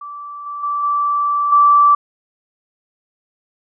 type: tone with level steps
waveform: sine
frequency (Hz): 1163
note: D6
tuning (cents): -17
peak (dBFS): -28 / -24 / -17 / -14 / -7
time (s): 0.01-1.95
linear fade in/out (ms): 5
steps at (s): 0.46 / 0.63 / 0.83 / 1.52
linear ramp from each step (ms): 5
effects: none